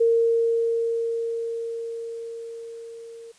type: tone with level ramp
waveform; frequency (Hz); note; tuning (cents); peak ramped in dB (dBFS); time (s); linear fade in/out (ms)
sine; 460.7; A#4; -20; -15 to -39; 0-3.32; 10
effects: white hiss -56 dBFS RMS until 3.38 s + resampled to 22050 Hz